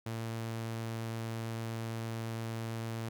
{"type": "tone", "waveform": "sawtooth", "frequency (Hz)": 113.6, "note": "A#2", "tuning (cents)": -44, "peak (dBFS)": -32, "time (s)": [0.06, 3.09], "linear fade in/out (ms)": 5, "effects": []}